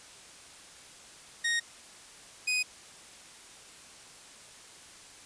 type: tone pair in turn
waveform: sawtooth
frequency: 1865 / 2497 Hz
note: A#6 / D#7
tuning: 0 / +6 cents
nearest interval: perfect fourth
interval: 506 cents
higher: second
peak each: -23 dBFS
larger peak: neither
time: 1.44-1.6 / 2.47-2.63 s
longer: neither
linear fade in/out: 10 ms
effects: white hiss -51 dBFS RMS until 5.25 s + resampled to 22050 Hz